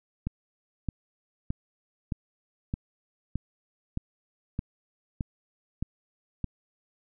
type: click train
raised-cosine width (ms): 5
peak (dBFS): -17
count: 11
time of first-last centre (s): 0.27-6.443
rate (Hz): 1.62
effects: none